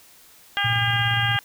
harmonic tone, 403.2 Hz, G4, 49 cents sharp, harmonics 2 / 3 / 4 / 5 / 6 / 7 / 8, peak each -28 / -32 / -24 / -29 / -36 / -28 / -28 dBFS, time 0.57-1.39 s, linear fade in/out 0 ms
sine tone with tremolo, 116.54 Hz, A#2, in tune, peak -22 dBFS, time 0.64-1.37 s, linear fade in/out 10 ms, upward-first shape square, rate 17 Hz, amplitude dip 40%
effects white hiss -51 dBFS RMS until 1.44 s

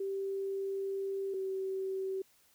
sine tone pair in turn, 390.5 / 382.7 Hz, G4 / G4, -7 / -42 cents, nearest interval unison, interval 35 cents, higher first, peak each -33 / -33 dBFS, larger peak neither, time 0-1.34 / 1.34-2.22 s, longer first, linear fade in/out 5 ms, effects white hiss -67 dBFS RMS until 2.54 s

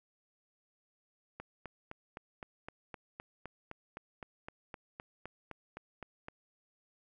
click train, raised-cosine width 0.5 ms, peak -28 dBFS, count 20, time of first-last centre 1.4-6.284 s, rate 3.89 Hz, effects none

